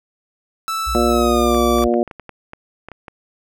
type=tone with pitch glide; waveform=45% pulse; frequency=1318.5 to 1161.2 Hz; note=E6 to D6; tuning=0 to -20 cents; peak=-20 dBFS; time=0.68-1.84 s; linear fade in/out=0 ms; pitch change=-220 cents; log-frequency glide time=1.07-1.59 s
type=tone with vibrato; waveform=sine; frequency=61.74 Hz; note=B1; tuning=in tune; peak=-22 dBFS; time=0.86-1.88 s; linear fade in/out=20 ms; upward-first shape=sine; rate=1.5 Hz; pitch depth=13 cents each way
type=harmonic tone; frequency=118.7 Hz; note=A#2; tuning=32 cents sharp; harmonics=2 / 3 / 4 / 5 / 6; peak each=-19 / -18 / -23 / -21 / -23 dBFS; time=0.95-2.03 s; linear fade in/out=0 ms
type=clicks; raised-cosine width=0.5 ms; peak=-19 dBFS; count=12; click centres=1.546 / 1.785 / 1.824 / 1.94 / 2.077 / 2.112 / 2.197 / 2.293 / 2.534 / 2.886 / 2.917 / 3.082 s
effects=none